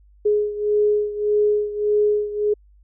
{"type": "beating tone pair", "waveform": "sine", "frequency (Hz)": [417.7, 419.4], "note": ["G#4", "G#4"], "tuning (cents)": [10, 17], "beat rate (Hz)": 1.7, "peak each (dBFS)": [-18, -22], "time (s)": [0.25, 2.54], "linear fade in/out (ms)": 10, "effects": ["added 50 Hz sine -49 dBFS peak until 2.83 s"]}